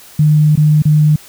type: tone with dropouts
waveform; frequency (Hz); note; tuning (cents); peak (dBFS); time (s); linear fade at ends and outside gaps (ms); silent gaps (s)
sine; 151.6; D#3; -45; -6; 0.19-1.16; 5; 0.556-0.574 / 0.822-0.853
effects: white hiss -39 dBFS RMS until 1.28 s